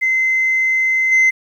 sine tone with level steps, 2062 Hz, C7, 26 cents flat, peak -12 / -7 dBFS, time 0.01-1.31 s, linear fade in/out 20 ms, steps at 1.11 s, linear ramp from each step 20 ms, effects tanh soft clip ceiling -8 dBFS + 8-bit

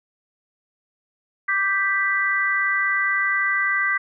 sine chord, G major, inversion second, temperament equal, 1174.7 / 1568 / 1975.5 Hz, D6 / G6 / B6, 0 / 0 / 0 cents, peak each -26 / -23 / -21 dBFS, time 1.48-3.98 s, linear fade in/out 10 ms, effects none

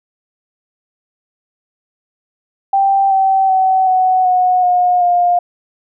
sine tone with pitch steps, 784 / 770.5 / 757.3 / 744.3 / 731.5 / 718.9 / 706.6 Hz, G5 / G5 / F#5 / F#5 / F#5 / F5 / F5, 0 / -30 / +40 / +10 / -20 / +50 / +20 cents, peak -9 dBFS, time 2.73-5.39 s, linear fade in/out 5 ms, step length 380 ms, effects none

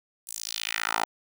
10% pulse tone with high-pass filter sweep, 55 Hz, A1, in tune, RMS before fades -31 dBFS, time 0.27-1.05 s, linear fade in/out 5 ms, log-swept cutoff 9400 to 760 Hz, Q 2, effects none

